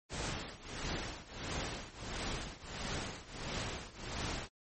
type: noise with tremolo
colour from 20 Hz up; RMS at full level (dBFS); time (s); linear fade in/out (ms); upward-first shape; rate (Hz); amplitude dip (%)
pink; -37; 0.09-4.49; 50; triangle; 1.5; 90
effects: MP3 32 kbps